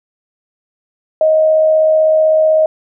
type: tone with amplitude modulation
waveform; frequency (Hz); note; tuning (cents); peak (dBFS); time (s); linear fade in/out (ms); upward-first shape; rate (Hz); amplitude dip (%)
sine; 628; D#5; +16; -6; 1.21-2.66; 2; sine; 75.9; 30
effects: none